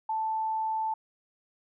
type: tone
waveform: sine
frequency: 880 Hz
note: A5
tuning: in tune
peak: -27 dBFS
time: 0.09-0.94 s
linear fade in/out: 5 ms
effects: none